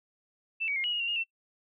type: tone with pitch steps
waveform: sine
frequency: 2658 / 2261 / 2132 / 2913 / 2871 / 2756 / 2848 / 2692 Hz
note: E7 / C#7 / C7 / F#7 / F7 / F7 / F7 / E7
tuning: +14 / +34 / +32 / -28 / +47 / -24 / +33 / +36 cents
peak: -28 dBFS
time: 0.6-1.24 s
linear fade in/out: 20 ms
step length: 80 ms
effects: noise-tail reverb RT60 0.1 s tail -23 dB re dry